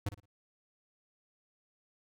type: tone with echo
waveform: square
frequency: 101.1 Hz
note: G#2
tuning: 46 cents flat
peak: -31 dBFS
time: 0.06-0.09 s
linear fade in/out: 5 ms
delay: 56 ms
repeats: 3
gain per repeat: -12 dB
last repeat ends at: 0.258 s
effects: none